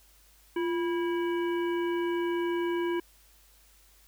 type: harmonic tone with a mistuned harmonic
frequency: 326.5 Hz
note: E4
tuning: 17 cents flat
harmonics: 1 / 3 / 5 / 7 / 9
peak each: -27 / -37 / -41 / -44 / -46 dBFS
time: 0.56-3 s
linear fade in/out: 5 ms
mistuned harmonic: 1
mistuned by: +100 cents
effects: added 50 Hz sine -61 dBFS peak until 4.07 s + white hiss -61 dBFS RMS until 4.07 s